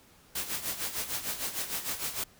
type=noise with tremolo; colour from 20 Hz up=white; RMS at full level=-32 dBFS; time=0.35-2.24 s; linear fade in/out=5 ms; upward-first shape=sine; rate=6.6 Hz; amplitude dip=70%; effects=pink hiss -59 dBFS RMS until 2.39 s